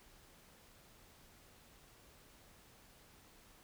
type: silence
effects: pink hiss -63 dBFS RMS until 3.63 s